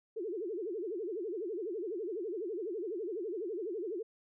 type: tone with vibrato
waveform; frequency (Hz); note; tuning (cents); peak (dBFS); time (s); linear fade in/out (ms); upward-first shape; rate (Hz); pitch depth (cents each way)
sine; 392; G4; 0; -35; 0.16-4.03; 10; sine; 12; 270
effects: none